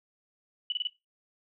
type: tone bursts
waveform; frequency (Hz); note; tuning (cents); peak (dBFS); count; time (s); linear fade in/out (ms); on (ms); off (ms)
sine; 2960; F#7; 0; -27; 4; 0.7-0.872; 2; 22; 28
effects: noise-tail reverb RT60 0.2 s tail -17 dB re dry